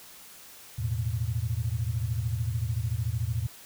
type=chord; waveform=sine; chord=E suspended fourth; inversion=none; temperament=equal; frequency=82.41 / 110 / 123.47 Hz; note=E2 / A2 / B2; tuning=0 / 0 / 0 cents; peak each=-33 / -29 / -32 dBFS; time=0.78-3.47 s; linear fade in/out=10 ms; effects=white hiss -49 dBFS RMS until 3.65 s